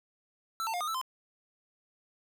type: tone with pitch steps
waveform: square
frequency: 1331 / 896 / 710 / 1227 / 1319 / 1035 Hz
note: E6 / A5 / F5 / D#6 / E6 / C6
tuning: +16 / +31 / +28 / -25 / +1 / -19 cents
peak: -32 dBFS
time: 0.6-1.014 s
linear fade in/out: 0 ms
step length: 69 ms
effects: none